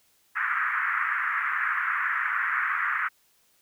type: band-pass noise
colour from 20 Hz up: pink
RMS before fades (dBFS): -27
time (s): 0.35-3.09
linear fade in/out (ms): 20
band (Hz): 1200 to 2000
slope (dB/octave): 48
effects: white hiss -65 dBFS RMS until 3.61 s